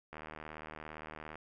click train, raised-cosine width 0.5 ms, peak -30 dBFS, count 96, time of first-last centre 0.13-1.356 s, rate 77.5 Hz, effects none

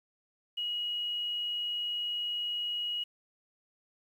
sine tone with quantisation, 2900 Hz, F#7, 35 cents flat, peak -31 dBFS, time 0.57-3.04 s, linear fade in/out 10 ms, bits 10, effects none

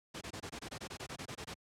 pink noise bursts, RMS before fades -43 dBFS, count 15, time 0.14-1.542 s, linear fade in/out 10 ms, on 72 ms, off 23 ms, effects high-pass 80 Hz 12 dB/octave + low-pass 8000 Hz 12 dB/octave

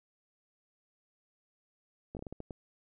slowing click train, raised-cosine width 2 ms, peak -28 dBFS, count 8, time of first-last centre 2.15-2.508 s, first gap 18 ms, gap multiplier 1.34, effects none

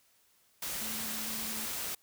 sine tone in noise, 220 Hz, A3, in tune, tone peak -45 dBFS, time 0.81-1.66 s, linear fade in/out 5 ms, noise white, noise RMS -37 dBFS, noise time 0.62-1.95 s, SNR -11 dB, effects white hiss -68 dBFS RMS until 2.02 s

